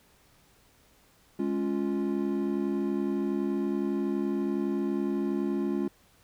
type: chord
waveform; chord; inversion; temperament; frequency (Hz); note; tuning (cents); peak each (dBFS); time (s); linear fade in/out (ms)
triangle; Db major; second; equal; 207.7 / 277.2 / 349.2; Ab3 / Db4 / F4; 0 / 0 / 0; -29; 1.39-5.88; 5
effects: pink hiss -62 dBFS RMS until 6.23 s